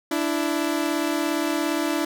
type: tone pair together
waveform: sawtooth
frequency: 293.7 / 331 Hz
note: D4 / E4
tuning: 0 / +7 cents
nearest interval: major second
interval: 207 cents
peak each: -21 / -21 dBFS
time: 0.11-2.05 s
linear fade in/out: 5 ms
effects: none